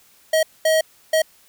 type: tone bursts at uneven times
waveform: square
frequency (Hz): 635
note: D#5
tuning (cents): +35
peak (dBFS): -15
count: 3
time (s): 0.33-0.43 / 0.65-0.81 / 1.13-1.22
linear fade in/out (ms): 5
effects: white hiss -54 dBFS RMS until 1.48 s